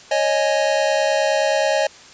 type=chord; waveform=square; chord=C# suspended second; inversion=none; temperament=equal with one note detuned; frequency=552.8 / 622.3 / 830.6 Hz; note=C#5 / D#5 / G#5; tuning=-5 / 0 / 0 cents; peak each=-21 / -20 / -24 dBFS; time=0.11-1.87 s; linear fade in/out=5 ms; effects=white hiss -43 dBFS RMS until 2.13 s + resampled to 16000 Hz